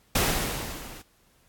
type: noise with level ramp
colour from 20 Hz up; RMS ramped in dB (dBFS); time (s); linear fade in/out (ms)
pink; -21 to -45; 0.15-1.02; 5
effects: pink hiss -63 dBFS RMS until 1.48 s + AAC 64 kbps